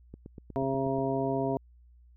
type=click train; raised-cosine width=3 ms; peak=-30 dBFS; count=8; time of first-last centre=0.14-0.986 s; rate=8.27 Hz
type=harmonic tone; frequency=134.9 Hz; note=C#3; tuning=47 cents flat; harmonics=1 / 2 / 3 / 4 / 5 / 7; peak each=-35 / -32 / -32 / -39 / -32 / -38 dBFS; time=0.56-1.57 s; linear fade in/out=0 ms
effects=added 60 Hz sine -54 dBFS peak until 2.16 s